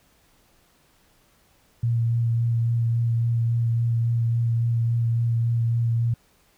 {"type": "tone with vibrato", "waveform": "sine", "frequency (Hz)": 116.54, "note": "A#2", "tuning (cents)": 0, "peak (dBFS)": -19, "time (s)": [1.83, 6.14], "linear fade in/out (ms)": 5, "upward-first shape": "sine", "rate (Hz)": 3.6, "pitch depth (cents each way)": 14, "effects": ["pink hiss -61 dBFS RMS until 6.57 s"]}